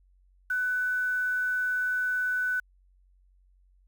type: tone with quantisation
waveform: sine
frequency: 1497 Hz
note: F#6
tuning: 20 cents sharp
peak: -25 dBFS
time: 0.5-2.6 s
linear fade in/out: 5 ms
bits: 8
effects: added 46 Hz sine -59 dBFS peak until 3.87 s